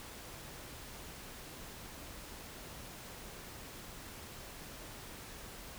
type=silence; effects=pink hiss -49 dBFS RMS until 5.78 s